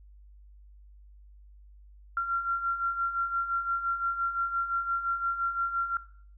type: beating tone pair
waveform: sine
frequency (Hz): 1370 / 1375.8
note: F6 / F6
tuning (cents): -34 / -26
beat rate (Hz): 5.8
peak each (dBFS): -35 / -27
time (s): 2.17-5.97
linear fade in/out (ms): 2
effects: noise-tail reverb RT60 0.5 s tail -17 dB re dry + added 50 Hz sine -50 dBFS peak until 6.37 s